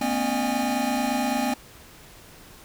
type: tone cluster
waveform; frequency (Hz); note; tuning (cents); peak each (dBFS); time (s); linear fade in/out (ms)
square; 224 / 249.2 / 278.1 / 604 / 816; A3 / B3 / C#4 / D5 / G#5; +31 / +16 / +6 / +48 / -31; -33 / -27 / -32 / -33 / -29; 0.01-1.54; 5
effects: pink hiss -48 dBFS RMS until 2.64 s